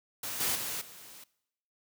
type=noise with level steps; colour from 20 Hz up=white; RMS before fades=-37 / -30 / -36 / -50 dBFS; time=0.23-1.24 s; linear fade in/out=5 ms; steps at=0.4 / 0.55 / 0.81 s; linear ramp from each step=5 ms; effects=noise-tail reverb RT60 0.8 s tail -21 dB re dry + high-pass 80 Hz 12 dB/octave